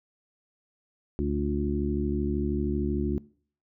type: harmonic tone with a mistuned harmonic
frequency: 73 Hz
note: D2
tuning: 10 cents flat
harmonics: 1 / 2 / 3 / 4 / 5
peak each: -30 / -34 / -31 / -32 / -31 dBFS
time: 1.19-3.18 s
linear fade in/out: 0 ms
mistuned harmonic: 5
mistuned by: -37 cents
effects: noise-tail reverb RT60 0.5 s tail -22 dB re dry